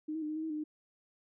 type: tone with pitch steps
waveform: sine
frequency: 307.5 / 319.5 / 302.8 / 308.4 / 315.4 / 320.2 / 303.5 / 305.3 Hz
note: D#4 / D#4 / D#4 / D#4 / D#4 / D#4 / D#4 / D#4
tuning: -20 / +46 / -47 / -15 / +24 / +50 / -43 / -33 cents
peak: -34 dBFS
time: 0.08-0.64 s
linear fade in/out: 10 ms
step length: 70 ms
effects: none